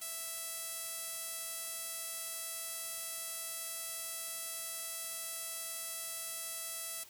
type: tone with band-pass filter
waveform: sawtooth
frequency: 659.3 Hz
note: E5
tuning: in tune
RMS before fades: -42 dBFS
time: 0.01-7.04 s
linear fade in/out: 10 ms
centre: 11000 Hz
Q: 1.5
effects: white hiss -57 dBFS RMS until 7.09 s